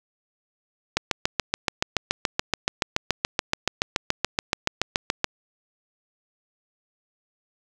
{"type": "click train", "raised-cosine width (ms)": 0.2, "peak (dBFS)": -3, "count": 31, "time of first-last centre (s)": [0.97, 5.244], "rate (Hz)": 7.02, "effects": []}